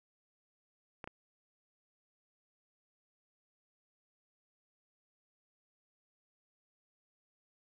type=clicks; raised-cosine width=0.5 ms; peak=-28 dBFS; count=2; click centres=1.042 / 1.075 s; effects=none